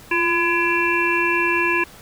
harmonic tone with a mistuned harmonic, 337.2 Hz, E4, 39 cents sharp, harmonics 1 / 3 / 5 / 7 / 8, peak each -23 / -23 / -23 / -23 / -23 dBFS, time 0.11-1.84 s, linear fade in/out 5 ms, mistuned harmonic 1, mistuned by +49 cents, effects pink hiss -44 dBFS RMS until 2.01 s

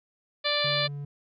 harmonic tone, 587.3 Hz, D5, in tune, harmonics 1 / 2 / 3 / 4 / 5 / 6 / 7 / 8, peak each -30 / -34 / -33 / -33 / -36 / -30 / -30 / -36 dBFS, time 0.44-0.88 s, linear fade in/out 20 ms
triangle tone, 143.3 Hz, D3, 42 cents flat, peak -31 dBFS, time 0.64-1.05 s, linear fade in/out 5 ms
effects none

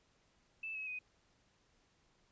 sine tone with pitch steps, 2636 / 2567 / 2500 Hz, E7 / E7 / D#7, -1 / -47 / +8 cents, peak -40 dBFS, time 0.63-0.99 s, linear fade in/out 5 ms, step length 120 ms, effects pink hiss -73 dBFS RMS until 2.31 s + resampled to 16000 Hz

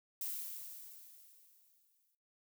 violet noise with exponential decay, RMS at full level -39 dBFS, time 0.21-2.15 s, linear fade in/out 2 ms, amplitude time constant 420 ms, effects noise-tail reverb RT60 0.3 s tail -19 dB re dry

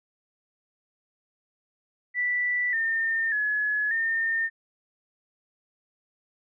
sine tone with pitch steps, 1969 / 1813 / 1698 / 1817 Hz, B6 / A#6 / G#6 / A#6, -6 / -49 / +38 / -45 cents, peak -23 dBFS, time 2.14-4.5 s, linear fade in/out 50 ms, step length 590 ms, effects none

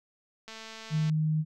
click train, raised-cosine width 0.2 ms, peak -27 dBFS, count 138, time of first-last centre 0.48-1.097 s, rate 222 Hz
sine tone, 155.56 Hz, D#3, in tune, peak -24 dBFS, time 0.9-1.45 s, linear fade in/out 50 ms
effects none

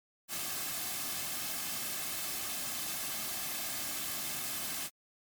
white noise with comb filter, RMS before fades -37 dBFS, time 0.28-4.9 s, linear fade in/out 50 ms, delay 2.1 ms, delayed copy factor -0.55, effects MP3 96 kbps

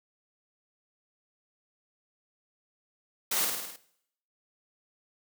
white noise with echo, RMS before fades -29 dBFS, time 3.31-3.45 s, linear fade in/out 5 ms, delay 52 ms, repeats 6, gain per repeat -3 dB, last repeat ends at 3.762 s, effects noise-tail reverb RT60 0.7 s tail -17 dB re dry + high-pass 200 Hz 12 dB/octave

